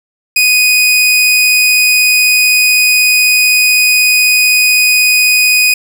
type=tone; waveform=sawtooth; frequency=2489 Hz; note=D#7; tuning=in tune; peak=-3 dBFS; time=0.36-5.74 s; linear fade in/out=5 ms; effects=none